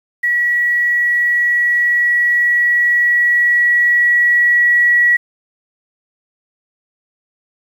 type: tone with level ramp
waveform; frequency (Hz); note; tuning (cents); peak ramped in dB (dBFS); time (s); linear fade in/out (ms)
sine; 1929; B6; -41; -12 to -8; 0.23-5.17; 10
effects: 7-bit